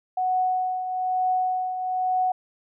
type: tone with tremolo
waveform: sine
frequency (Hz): 740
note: F#5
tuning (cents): 0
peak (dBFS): -19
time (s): 0.17-2.32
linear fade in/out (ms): 5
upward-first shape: triangle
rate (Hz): 1.1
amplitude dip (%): 60
effects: none